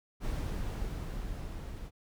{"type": "noise with level ramp", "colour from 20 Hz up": "brown", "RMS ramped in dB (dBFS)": [-33, -42], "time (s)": [0.2, 1.91], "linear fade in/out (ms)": 50, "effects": []}